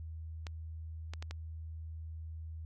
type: clicks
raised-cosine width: 0.2 ms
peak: -26 dBFS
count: 4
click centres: 0.468 / 1.136 / 1.225 / 1.31 s
effects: added 80 Hz sine -41 dBFS peak until 2.65 s